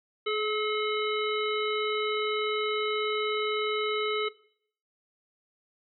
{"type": "harmonic tone with a mistuned harmonic", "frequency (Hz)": 429.6, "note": "A4", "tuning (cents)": -41, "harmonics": [1, 3, 5, 7, 9], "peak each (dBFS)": [-28, -33, -35, -36, -38], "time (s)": [0.26, 4.29], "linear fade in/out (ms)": 10, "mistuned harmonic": 1, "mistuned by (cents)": -17, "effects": ["noise-tail reverb RT60 0.6 s tail -18 dB re dry"]}